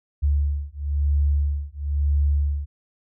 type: beating tone pair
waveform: sine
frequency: 71.6 / 72.6 Hz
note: D2 / D2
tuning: -43 / -19 cents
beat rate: 1 Hz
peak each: -22 dBFS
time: 0.22-2.66 s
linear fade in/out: 20 ms
effects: none

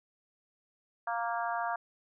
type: harmonic tone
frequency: 233.1 Hz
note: A#3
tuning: in tune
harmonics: 3 / 4 / 5 / 6 / 7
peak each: -34 / -36 / -38 / -40 / -41 dBFS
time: 1.07-1.76 s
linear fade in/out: 5 ms
effects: none

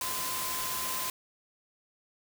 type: tone in noise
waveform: sine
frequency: 1029 Hz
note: C6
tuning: 29 cents flat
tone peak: -38 dBFS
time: 0.01-1.1 s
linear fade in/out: 2 ms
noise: white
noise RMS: -34 dBFS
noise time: 0.01-1.1 s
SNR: -7 dB
effects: none

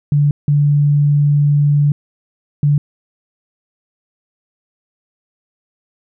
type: tone bursts at uneven times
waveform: sine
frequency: 145.4 Hz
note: D3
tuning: 17 cents flat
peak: -9 dBFS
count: 3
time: 0.12-0.31 / 0.48-1.92 / 2.63-2.78 s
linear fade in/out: 2 ms
effects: none

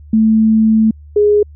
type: tone pair in turn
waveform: sine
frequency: 220 / 415.3 Hz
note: A3 / G#4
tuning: 0 / 0 cents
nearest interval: major seventh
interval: 1100 cents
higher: second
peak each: -7 dBFS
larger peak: neither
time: 0.13-0.91 / 1.16-1.43 s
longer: first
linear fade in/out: 5 ms
effects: added 74 Hz sine -34 dBFS peak until 1.55 s

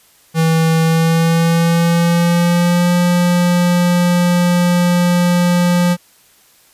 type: tone with pitch glide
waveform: square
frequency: 162.4 to 176.08 Hz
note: E3 to F3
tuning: -26 to +14 cents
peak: -11 dBFS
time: 0.34-5.97 s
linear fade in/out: 50 ms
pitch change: +140 cents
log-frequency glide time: 0.82-2.93 s
effects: white hiss -50 dBFS RMS until 6.73 s + resampled to 32000 Hz

